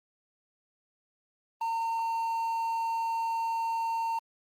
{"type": "tone with quantisation", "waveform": "triangle", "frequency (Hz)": 912, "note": "A#5", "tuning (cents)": -38, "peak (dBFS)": -26, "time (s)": [1.61, 4.19], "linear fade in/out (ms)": 5, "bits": 9, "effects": ["Opus 24 kbps"]}